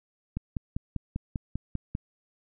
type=click train; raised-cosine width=5 ms; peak=-18 dBFS; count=9; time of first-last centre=0.37-1.951 s; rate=5.06 Hz; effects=none